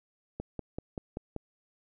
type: click train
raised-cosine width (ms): 2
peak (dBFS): -22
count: 6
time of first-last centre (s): 0.4-1.363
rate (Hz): 5.19
effects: none